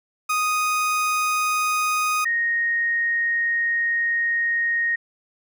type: tone pair in turn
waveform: 30% pulse / sine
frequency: 1244.5 / 1864.6 Hz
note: D#6 / A#6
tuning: 0 / 0 cents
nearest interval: perfect fifth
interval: 700 cents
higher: second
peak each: -17 / -19 dBFS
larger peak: first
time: 0.29-2.25 / 2.25-4.96 s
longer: second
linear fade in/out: 10 ms
effects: none